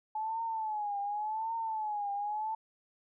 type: tone with vibrato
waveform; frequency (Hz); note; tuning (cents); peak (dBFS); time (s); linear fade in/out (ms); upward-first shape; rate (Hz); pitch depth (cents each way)
sine; 857; A5; -46; -32; 0.15-2.55; 5; triangle; 0.89; 120
effects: none